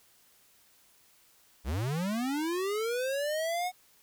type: linear sweep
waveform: square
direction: up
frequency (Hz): 54.7 to 740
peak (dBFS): -30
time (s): 1.64-3.72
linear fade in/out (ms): 50
effects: white hiss -63 dBFS RMS until 4.02 s